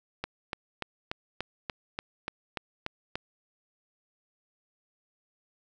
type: click train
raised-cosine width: 0.3 ms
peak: -16 dBFS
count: 11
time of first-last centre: 0.24-3.155 s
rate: 3.43 Hz
effects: none